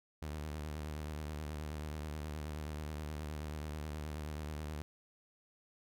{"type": "tone with vibrato", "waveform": "sawtooth", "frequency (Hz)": 75.8, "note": "D#2", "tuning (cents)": -45, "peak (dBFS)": -36, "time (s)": [0.22, 4.82], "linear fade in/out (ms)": 0, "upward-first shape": "triangle", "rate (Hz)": 9.4, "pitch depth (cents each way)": 77, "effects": []}